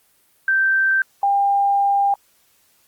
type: tone pair in turn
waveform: sine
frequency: 1562 / 799.7 Hz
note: G6 / G5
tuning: -7 / +34 cents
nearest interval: octave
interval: 1159 cents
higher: first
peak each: -14 dBFS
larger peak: neither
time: 0.48-1.02 / 1.23-2.14 s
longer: second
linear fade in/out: 2 ms
effects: white hiss -59 dBFS RMS until 2.87 s + Opus 32 kbps